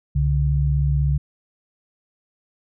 sine tone pair together, 66.61 / 142.7 Hz, C2 / D3, +32 / -49 cents, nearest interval octave + minor second, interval 1319 cents, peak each -19 dBFS, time 0.15-1.18 s, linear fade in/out 10 ms, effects none

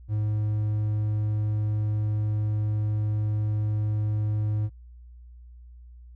triangle tone, 106.2 Hz, G#2, 39 cents sharp, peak -21 dBFS, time 0.08-4.7 s, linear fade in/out 50 ms, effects added 60 Hz sine -44 dBFS peak until 6.15 s

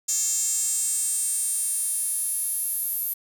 square tone with high-pass filter sweep, 245 Hz, B3, 14 cents flat, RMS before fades -26 dBFS, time 0.08-3.14 s, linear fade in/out 10 ms, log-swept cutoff 7000 to 12000 Hz, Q 6.5, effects 9-bit

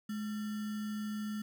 sine tone with sample-and-hold, 211.7 Hz, G#3, 33 cents sharp, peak -35 dBFS, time 0.09-1.42 s, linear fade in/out 5 ms, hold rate 1575 Hz, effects none

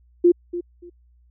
sine tone with echo, 349.2 Hz, F4, in tune, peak -10 dBFS, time 0.24-0.32 s, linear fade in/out 10 ms, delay 290 ms, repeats 2, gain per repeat -14 dB, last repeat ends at 0.9 s, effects added 60 Hz sine -53 dBFS peak until 1.3 s

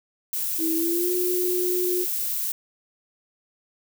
violet noise, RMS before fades -27 dBFS, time 0.33-2.52 s, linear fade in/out 2 ms
sine tone with pitch glide, 324.7 to 360.3 Hz, E4 to F#4, -26 to -46 cents, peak -23 dBFS, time 0.58-2.06 s, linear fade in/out 50 ms, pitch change +180 cents, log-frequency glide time 0.75-1.12 s
effects none

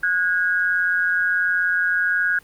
sine tone pair together, 1459.3 / 1638 Hz, F#6 / G#6, -24 / -24 cents, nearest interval major second, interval 200 cents, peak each -20 dBFS, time 0.03-2.39 s, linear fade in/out 5 ms, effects pink hiss -51 dBFS RMS until 2.43 s + Opus 32 kbps

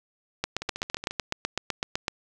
two click trains, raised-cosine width 0.2 ms, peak -17 / -9 dBFS, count 8 / 14, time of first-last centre 0.62-1.11 / 0.44-2.081 s, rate 14.3 / 7.92 Hz, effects none

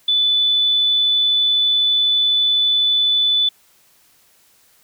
sine tone, 3488 Hz, A7, 16 cents flat, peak -13 dBFS, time 0.08-3.49 s, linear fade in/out 5 ms, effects white hiss -55 dBFS RMS until 4.83 s

